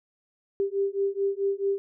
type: beating tone pair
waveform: sine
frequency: 393.2 / 397.8 Hz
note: G4 / G4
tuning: +5 / +25 cents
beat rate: 4.6 Hz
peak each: -27 dBFS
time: 0.6-1.78 s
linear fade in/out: 0 ms
effects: none